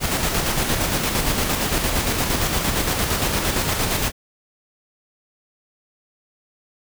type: noise with tremolo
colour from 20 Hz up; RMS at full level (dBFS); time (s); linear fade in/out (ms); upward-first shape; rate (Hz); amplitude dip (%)
pink; -20; 0-4.12; 50; square; 8.7; 35
effects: none